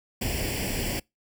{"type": "noise with comb filter", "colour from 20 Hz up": "pink", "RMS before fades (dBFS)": -29, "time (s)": [0.21, 1], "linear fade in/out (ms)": 10, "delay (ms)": 0.39, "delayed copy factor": 0.8, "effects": ["noise-tail reverb RT60 0.2 s tail -26 dB re dry"]}